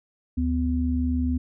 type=tone pair together; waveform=sine; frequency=74.73 / 251 Hz; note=D2 / B3; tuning=+31 / +28 cents; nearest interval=octave + major sixth; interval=2097 cents; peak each=-24 dBFS; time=0.37-1.38 s; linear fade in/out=10 ms; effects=none